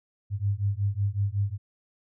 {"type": "beating tone pair", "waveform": "sine", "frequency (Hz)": [98.1, 103.5], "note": ["G2", "G#2"], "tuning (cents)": [2, -5], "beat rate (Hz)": 5.4, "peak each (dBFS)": -27, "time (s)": [0.3, 1.58], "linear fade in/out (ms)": 50, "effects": []}